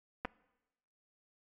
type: clicks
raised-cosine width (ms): 0.5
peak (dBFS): -21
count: 2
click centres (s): 0.249 / 0.253
effects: noise-tail reverb RT60 1.0 s tail -22 dB re dry + MP3 64 kbps